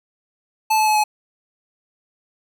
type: tone with pitch steps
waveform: square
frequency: 872 / 864 / 856 / 848.2 Hz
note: A5 / A5 / A5 / G#5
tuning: -16 / -32 / -48 / +36 cents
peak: -15 dBFS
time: 0.7-1.04 s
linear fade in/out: 10 ms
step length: 85 ms
effects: none